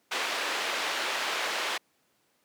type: band-pass noise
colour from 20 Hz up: white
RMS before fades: -31 dBFS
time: 0.11-1.78 s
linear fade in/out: 10 ms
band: 430 to 3000 Hz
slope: 12 dB/octave
effects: pink hiss -70 dBFS RMS until 2.44 s + high-pass 200 Hz 12 dB/octave